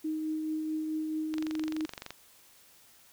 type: tone with tremolo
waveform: sine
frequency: 312.2 Hz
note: D#4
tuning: 6 cents sharp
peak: -29 dBFS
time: 0.04-1.86 s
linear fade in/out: 10 ms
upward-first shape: triangle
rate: 4.6 Hz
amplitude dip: 30%
type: click train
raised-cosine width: 0.2 ms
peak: -22 dBFS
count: 19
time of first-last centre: 1.34-2.106 s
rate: 23.5 Hz
effects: white hiss -59 dBFS RMS until 3.12 s